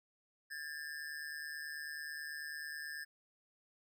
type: ring-modulated tone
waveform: square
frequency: 1699 Hz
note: G#6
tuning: 39 cents sharp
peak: -40 dBFS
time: 0.5-3.05 s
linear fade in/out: 20 ms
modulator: 74.6 Hz
effects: none